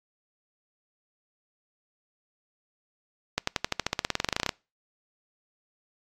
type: accelerating click train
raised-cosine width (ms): 0.2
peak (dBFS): -7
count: 21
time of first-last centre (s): 3.38-4.492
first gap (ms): 94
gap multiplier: 0.94
effects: noise-tail reverb RT60 0.3 s tail -26 dB re dry + AAC 64 kbps